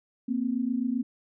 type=tone pair together; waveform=sine; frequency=233.9 / 261.6 Hz; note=A#3 / C4; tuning=+6 / 0 cents; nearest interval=major second; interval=194 cents; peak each=-28 dBFS; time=0.28-1.03 s; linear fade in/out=10 ms; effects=none